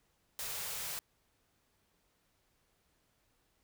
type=band-stop noise; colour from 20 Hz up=white; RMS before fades=-40 dBFS; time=0.39-0.99 s; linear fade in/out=0 ms; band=190 to 380 Hz; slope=48 dB/octave; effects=pink hiss -75 dBFS RMS until 3.63 s